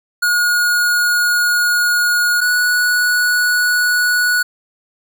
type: tone pair in turn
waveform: square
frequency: 1442 / 1467.2 Hz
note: F#6 / F#6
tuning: -45 / -15 cents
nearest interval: unison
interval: 30 cents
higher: second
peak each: -13 dBFS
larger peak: neither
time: 0.22-2.41 / 2.41-4.43 s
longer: first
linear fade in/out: 10 ms
effects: none